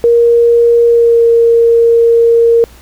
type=tone with pitch glide; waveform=sine; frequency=470 to 464.3 Hz; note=A#4 to A#4; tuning=+14 to -7 cents; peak=-4 dBFS; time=0.04-2.64 s; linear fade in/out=0 ms; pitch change=-21 cents; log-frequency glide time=0.86-1.24 s; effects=added 60 Hz sine -38 dBFS peak until 2.81 s + pink hiss -41 dBFS RMS until 2.81 s